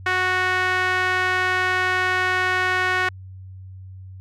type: tone with band-pass filter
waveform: sawtooth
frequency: 368.5 Hz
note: F#4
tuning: 7 cents flat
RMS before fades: -21 dBFS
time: 0.06-3.09 s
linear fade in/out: 5 ms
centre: 1700 Hz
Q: 2.3
effects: added 94 Hz sine -36 dBFS peak until 4.2 s